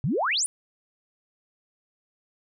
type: exponential sweep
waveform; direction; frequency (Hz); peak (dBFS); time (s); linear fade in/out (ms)
sine; up; 116.54 to 10210; -22; 0.04-0.46; 0
effects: none